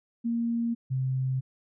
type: tone pair in turn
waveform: sine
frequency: 233.1 / 130.82 Hz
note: A#3 / C3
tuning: 0 / 0 cents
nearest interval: minor seventh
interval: 1000 cents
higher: first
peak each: -25 dBFS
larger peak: neither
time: 0.24-0.75 / 0.9-1.41 s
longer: neither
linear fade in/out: 20 ms
effects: none